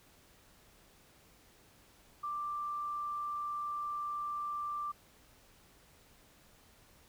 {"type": "tone", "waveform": "sine", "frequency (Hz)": 1179, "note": "D6", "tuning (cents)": 6, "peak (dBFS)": -35, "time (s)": [2.23, 4.92], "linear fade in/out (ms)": 10, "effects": ["pink hiss -63 dBFS RMS until 7.08 s"]}